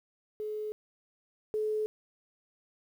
sine tone pair in turn, 426.3 / 429.3 Hz, G#4 / A4, +45 / -43 cents, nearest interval unison, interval 12 cents, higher second, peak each -33 / -28 dBFS, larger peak second, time 0.4-0.72 / 1.54-1.86 s, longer neither, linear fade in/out 0 ms, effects 10-bit

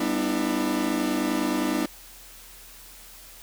40% pulse chord, E minor seventh, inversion first, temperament equal with one note detuned, 196 / 246.9 / 300 / 329.6 Hz, G3 / B3 / D4 / E4, 0 / 0 / +37 / 0 cents, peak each -32 / -28 / -26 / -29 dBFS, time 0-1.86 s, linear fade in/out 5 ms, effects added 41 Hz sine -52 dBFS peak until 3.42 s + white hiss -47 dBFS RMS until 3.42 s

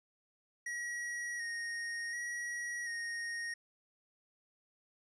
square tone with vibrato, 1887 Hz, A#6, 21 cents sharp, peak -38 dBFS, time 0.66-3.54 s, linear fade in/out 5 ms, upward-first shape square, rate 0.68 Hz, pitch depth 23 cents each way, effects resampled to 22050 Hz + 13-bit

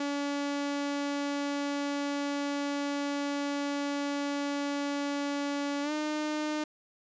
sawtooth tone with pitch glide, 285 to 303.7 Hz, C#4 to D#4, +48 to -42 cents, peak -26 dBFS, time 0-6.64 s, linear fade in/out 5 ms, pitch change +110 cents, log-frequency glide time 5.82-5.92 s, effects resampled to 16000 Hz

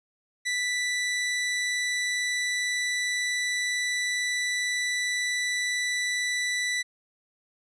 sawtooth tone, 1975.5 Hz, B6, in tune, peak -22 dBFS, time 0.45-6.83 s, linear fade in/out 20 ms, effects resampled to 22050 Hz

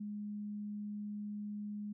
sine tone, 207.7 Hz, G#3, in tune, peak -39 dBFS, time 0-1.93 s, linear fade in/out 10 ms, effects none

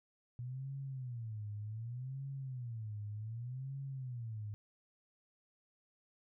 sine tone with vibrato, 119.5 Hz, A#2, 43 cents sharp, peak -40 dBFS, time 0.39-4.54 s, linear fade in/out 0 ms, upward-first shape sine, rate 0.66 Hz, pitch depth 240 cents each way, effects none

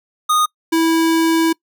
square tone pair in turn, 1235 / 327.1 Hz, D#6 / E4, -13 / -13 cents, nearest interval octave + major seventh, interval 2300 cents, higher first, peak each -13 dBFS, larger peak neither, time 0.29-0.46 / 0.72-1.53 s, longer second, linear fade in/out 10 ms, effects noise-tail reverb RT60 0.1 s tail -25 dB re dry

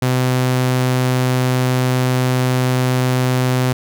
sawtooth tone, 127.4 Hz, C3, 46 cents flat, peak -10 dBFS, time 0.02-3.73 s, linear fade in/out 5 ms, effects none

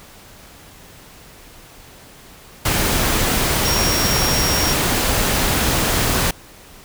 sine tone in noise, 5588 Hz, F8, in tune, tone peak -21 dBFS, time 3.65-4.73 s, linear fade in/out 5 ms, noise pink, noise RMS -18 dBFS, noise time 2.65-6.31 s, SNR -6 dB, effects pink hiss -43 dBFS RMS until 6.84 s

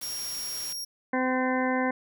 white noise, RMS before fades -41 dBFS, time 0.01-0.73 s, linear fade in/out 5 ms
sawtooth tone, 5588 Hz, F8, in tune, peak -30 dBFS, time 0.02-0.85 s, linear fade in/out 10 ms
harmonic tone, 256.7 Hz, C4, 33 cents flat, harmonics 1 / 2 / 3 / 4 / 6 / 7 / 8, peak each -27 / -30 / -32 / -33 / -35 / -35 / -36 dBFS, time 1.13-1.91 s, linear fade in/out 5 ms
effects none

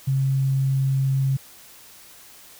sine tone, 134.7 Hz, C#3, 49 cents flat, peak -18 dBFS, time 0.07-1.37 s, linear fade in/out 10 ms, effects white hiss -47 dBFS RMS until 2.59 s

